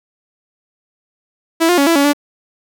sawtooth tone with pitch steps, 328.8 / 353.8 / 280.7 / 333.4 / 282.1 / 289.6 Hz, E4 / F4 / C#4 / E4 / C#4 / D4, -4 / +23 / +22 / +20 / +30 / -24 cents, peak -6 dBFS, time 1.6-2.134 s, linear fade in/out 20 ms, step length 89 ms, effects none

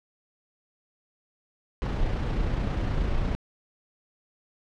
brown noise with amplitude modulation, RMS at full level -25 dBFS, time 1.82-3.35 s, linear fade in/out 0 ms, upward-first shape sine, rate 29.5 Hz, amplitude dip 30%, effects low-pass 4000 Hz 12 dB/octave

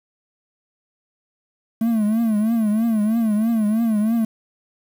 triangle tone with vibrato, 220 Hz, A3, in tune, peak -14 dBFS, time 1.81-4.25 s, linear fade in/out 5 ms, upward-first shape triangle, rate 3.1 Hz, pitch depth 120 cents each way, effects 7-bit

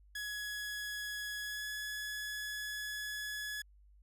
sawtooth tone with pitch glide, 1681 to 1695.6 Hz, G#6 to G#6, +20 to +35 cents, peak -35 dBFS, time 0.15-3.62 s, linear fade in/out 5 ms, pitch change +15 cents, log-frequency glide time 1.42-1.65 s, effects added 50 Hz sine -59 dBFS peak until 4.02 s

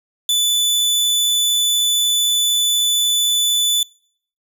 sawtooth tone, 3487 Hz, A7, 16 cents flat, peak -11 dBFS, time 0.29-3.83 s, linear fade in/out 2 ms, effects noise-tail reverb RT60 0.6 s tail -25 dB re dry

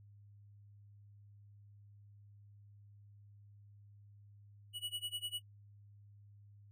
square tone with tremolo, 2931 Hz, F#7, 17 cents flat, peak -37 dBFS, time 4.73-5.42 s, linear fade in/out 50 ms, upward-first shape sine, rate 10 Hz, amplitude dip 95%, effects added 102 Hz sine -57 dBFS peak until 6.71 s

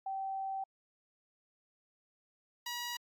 sine / 10% pulse tone pair in turn, 774 / 962.5 Hz, G5 / B5, -22 / -45 cents, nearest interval major third, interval 377 cents, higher second, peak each -35 / -29 dBFS, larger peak second, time 0.06-0.64 / 2.66-2.97 s, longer first, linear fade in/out 5 ms, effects AAC 64 kbps

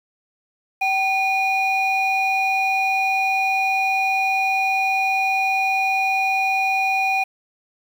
sine tone pair together, 770 / 2445 Hz, G5 / D#7, -31 / -31 cents, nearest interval octave + minor sixth, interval 2000 cents, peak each -18 dBFS, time 0.81-7.24 s, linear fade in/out 10 ms, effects tanh soft clip ceiling -14 dBFS + 7-bit

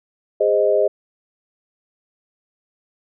sine chord, Ab major, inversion none, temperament equal with one note detuned, 409.6 / 523.3 / 622.3 Hz, Ab4 / C5 / Eb5, -24 / 0 / 0 cents, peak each -18 / -19 / -17 dBFS, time 0.4-0.88 s, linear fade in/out 10 ms, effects none

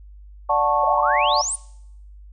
sine chord, D major seventh, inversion none, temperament just, 587.3 / 734.2 / 881 / 1101.2 Hz, D5 / F#5 / A5 / C#6, 0 / -14 / +2 / -12 cents, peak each -23 / -23 / -20 / -21 dBFS, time 0.49-1.42 s, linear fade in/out 10 ms
sine exponential sweep, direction up, 525 to 9600 Hz, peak -22 dBFS, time 0.83-1.56 s, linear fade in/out 10 ms
effects noise-tail reverb RT60 0.8 s tail -23 dB re dry + added 50 Hz sine -40 dBFS peak until 2.32 s

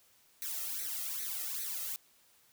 blue noise with flanger, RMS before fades -38 dBFS, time 0.42-1.96 s, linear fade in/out 0 ms, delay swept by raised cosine 0.49 to 1.59 ms, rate 2.5 Hz, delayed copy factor +1, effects white hiss -66 dBFS RMS until 2.52 s

